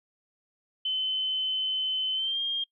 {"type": "tone with pitch glide", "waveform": "sine", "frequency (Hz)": [3051, 3216], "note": ["G7", "G7"], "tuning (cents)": [-48, 44], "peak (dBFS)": -26, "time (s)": [0.85, 2.64], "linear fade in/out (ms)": 5, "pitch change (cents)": 92, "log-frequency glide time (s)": [2.14, 2.4], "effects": ["noise-tail reverb RT60 0.1 s tail -24 dB re dry"]}